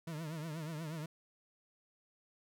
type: tone with vibrato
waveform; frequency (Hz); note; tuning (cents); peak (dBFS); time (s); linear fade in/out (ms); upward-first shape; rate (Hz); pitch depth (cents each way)
40% pulse; 158; D#3; +27; -39; 0.07-1.06; 5; triangle; 8.3; 130
effects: none